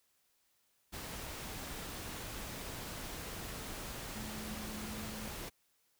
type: tone in noise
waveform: sine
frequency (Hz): 215.1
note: A3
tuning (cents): -39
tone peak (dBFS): -45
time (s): 4.14-5.29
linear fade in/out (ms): 20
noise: pink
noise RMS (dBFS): -44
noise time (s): 0.92-5.5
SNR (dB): -4
effects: white hiss -75 dBFS RMS until 5.99 s